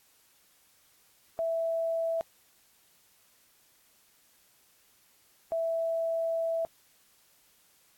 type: tone pair in turn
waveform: sine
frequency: 659.3 / 659.3 Hz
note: E5 / E5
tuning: 0 / 0 cents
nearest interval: unison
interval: 0 cents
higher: neither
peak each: -27 dBFS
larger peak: neither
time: 1.39-2.21 / 5.52-6.65 s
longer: second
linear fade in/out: 0 ms
effects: white hiss -64 dBFS RMS until 7.97 s + AAC 64 kbps